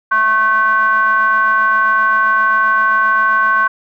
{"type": "ring-modulated tone", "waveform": "triangle", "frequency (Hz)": 217.7, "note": "A3", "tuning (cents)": -18, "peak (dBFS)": -5, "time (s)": [0.11, 3.68], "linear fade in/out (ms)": 10, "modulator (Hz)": 1310, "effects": []}